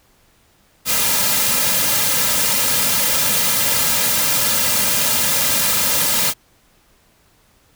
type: noise with comb filter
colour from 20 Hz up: white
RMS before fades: -17 dBFS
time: 0.85-6.34 s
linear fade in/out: 50 ms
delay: 2.7 ms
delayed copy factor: -0.75
effects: pink hiss -56 dBFS RMS until 7.75 s